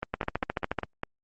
two click trains, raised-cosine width 0.5 ms, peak -15 / -12 dBFS, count 6 / 10, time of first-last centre 0.03-1.034 / 0.14-0.787 s, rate 4.98 / 13.9 Hz, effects Opus 24 kbps

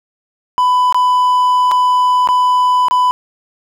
triangle tone with dropouts, 998 Hz, B5, 18 cents sharp, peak -7 dBFS, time 0.58-3.11 s, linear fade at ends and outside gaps 0 ms, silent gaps 0.925-0.945 / 1.713-1.717 / 2.274-2.288 / 2.884-2.91 s, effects none

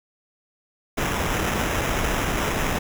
pink noise with sample-and-hold, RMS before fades -24 dBFS, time 0.97-2.79 s, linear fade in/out 10 ms, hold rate 4410 Hz, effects none

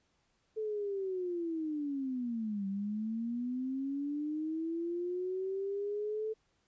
sine linear two-way sweep, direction down then up, 440 to 193.2 to 440 Hz, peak -33 dBFS, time 0.56-6.34 s, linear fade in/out 20 ms, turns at 2.67 s, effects pink hiss -75 dBFS RMS until 6.67 s + resampled to 16000 Hz

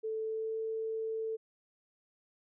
sine tone with pitch glide, 440 to 444.1 Hz, A4 to A4, 0 to +16 cents, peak -33 dBFS, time 0.03-1.37 s, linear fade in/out 20 ms, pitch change +16 cents, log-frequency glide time 0.23-0.58 s, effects none

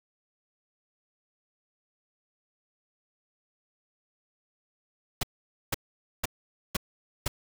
pink noise bursts, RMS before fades -27 dBFS, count 5, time 5.21-7.28 s, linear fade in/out 5 ms, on 22 ms, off 490 ms, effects none

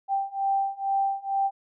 sine beating tone pair, 784 / 786.2 Hz, G5 / G5, 0 / +5 cents, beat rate 2.2 Hz, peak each -27 / -26 dBFS, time 0.08-1.51 s, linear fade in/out 50 ms, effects none

